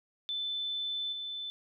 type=tone with level steps; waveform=sine; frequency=3520 Hz; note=A7; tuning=in tune; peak=-32 / -36 dBFS; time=0.29-1.5 s; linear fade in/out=0 ms; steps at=1.12 s; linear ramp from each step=10 ms; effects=none